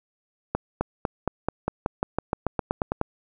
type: accelerating click train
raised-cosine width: 1 ms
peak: -9 dBFS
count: 16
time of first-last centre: 0.55-3.014 s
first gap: 260 ms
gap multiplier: 0.93
effects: none